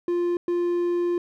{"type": "tone bursts at uneven times", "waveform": "triangle", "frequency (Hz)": 349.2, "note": "F4", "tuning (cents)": 0, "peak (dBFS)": -19, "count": 2, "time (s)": [[0.08, 0.37], [0.48, 1.18]], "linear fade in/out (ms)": 2, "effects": []}